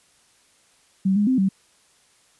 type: tone with pitch steps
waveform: sine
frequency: 191.6 / 206.4 / 259 / 192.8 Hz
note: G3 / G#3 / C4 / G3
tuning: -39 / -10 / -17 / -28 cents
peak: -16 dBFS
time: 1.05-1.49 s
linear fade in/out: 10 ms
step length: 110 ms
effects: white hiss -59 dBFS RMS until 2.39 s + resampled to 24000 Hz